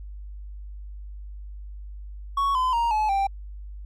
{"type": "tone with pitch steps", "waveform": "triangle", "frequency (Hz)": [1112, 1019.7, 935.1, 857.5, 786.3], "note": ["C#6", "C6", "A#5", "A5", "G5"], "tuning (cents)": [5, -45, 5, -45, 5], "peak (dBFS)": -18, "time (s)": [2.37, 3.27], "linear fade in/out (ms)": 5, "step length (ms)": 180, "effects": ["added 50 Hz sine -35 dBFS peak until 3.85 s", "MP3 96 kbps"]}